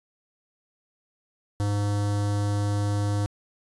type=tone with notch filter; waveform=square; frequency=102.4 Hz; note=G#2; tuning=24 cents flat; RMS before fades=-25 dBFS; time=1.6-3.26 s; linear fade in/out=0 ms; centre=2400 Hz; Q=1.1; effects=resampled to 24000 Hz